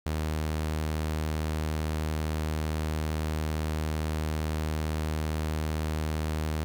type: tone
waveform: sawtooth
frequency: 77.7 Hz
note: D#2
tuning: 2 cents flat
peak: -24 dBFS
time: 0.06-6.64 s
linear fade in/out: 0 ms
effects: 10-bit